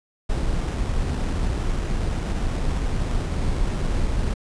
brown noise with sample-and-hold, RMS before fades -23 dBFS, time 0.29-4.34 s, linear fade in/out 10 ms, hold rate 4410 Hz, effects resampled to 22050 Hz

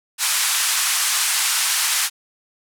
white band-pass noise, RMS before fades -20 dBFS, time 0.18-2.1 s, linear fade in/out 50 ms, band 960 to 11000 Hz, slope 24 dB/octave, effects none

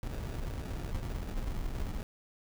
brown noise with sample-and-hold, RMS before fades -36 dBFS, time 0.03-2.03 s, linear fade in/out 2 ms, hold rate 1050 Hz, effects none

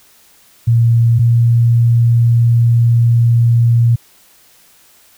sine tone pair in turn, 116.54 / 117.55 Hz, A#2 / A#2, 0 / +15 cents, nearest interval unison, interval 15 cents, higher second, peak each -7 dBFS, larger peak neither, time 0.67-1.19 / 1.19-3.96 s, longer second, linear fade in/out 10 ms, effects white hiss -48 dBFS RMS until 5.17 s

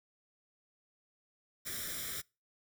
white noise with comb filter, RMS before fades -40 dBFS, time 1.65-2.22 s, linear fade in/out 20 ms, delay 0.55 ms, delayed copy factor +0.8, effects noise-tail reverb RT60 0.3 s tail -26 dB re dry

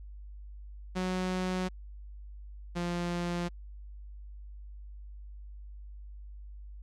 sawtooth tone pair in turn, 184.2 / 174.06 Hz, F#3 / F3, -7 / -6 cents, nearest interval minor second, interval 99 cents, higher first, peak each -26 / -27 dBFS, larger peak first, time 0.95-1.69 / 2.75-3.49 s, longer neither, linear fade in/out 20 ms, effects added 50 Hz sine -43 dBFS peak until 6.82 s + low-pass 7000 Hz 12 dB/octave

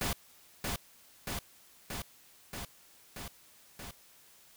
pink noise with echo, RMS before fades -33 dBFS, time 0.01-0.13 s, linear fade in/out 2 ms, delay 630 ms, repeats 6, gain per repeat -2 dB, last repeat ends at 3.91 s, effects white hiss -60 dBFS RMS until 4.56 s

